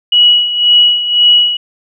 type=tone with tremolo; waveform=sine; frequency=2922 Hz; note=F#7; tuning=22 cents flat; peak=-3 dBFS; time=0.12-1.57 s; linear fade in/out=5 ms; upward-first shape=sine; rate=1.9 Hz; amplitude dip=70%; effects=none